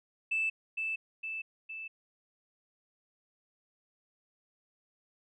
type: tone with echo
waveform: sine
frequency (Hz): 2637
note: E7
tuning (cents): 0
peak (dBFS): -27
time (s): 0.31-0.5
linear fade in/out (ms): 10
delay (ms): 460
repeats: 3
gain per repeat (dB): -4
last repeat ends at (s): 1.88
effects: tanh soft clip ceiling -23 dBFS